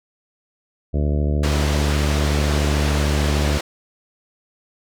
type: harmonic tone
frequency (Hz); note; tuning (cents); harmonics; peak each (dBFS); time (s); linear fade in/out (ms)
73.42; D2; 0; 1 / 2 / 3 / 4 / 5 / 6 / 7 / 8 / 9; -18 / -24 / -28 / -30 / -32 / -34 / -35 / -36 / -37; 0.93-3.59; 20
type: band-pass noise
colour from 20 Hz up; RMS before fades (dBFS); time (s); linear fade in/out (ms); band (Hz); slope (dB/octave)
pink; -27; 1.43-3.61; 5; 310 to 6500; 12
effects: none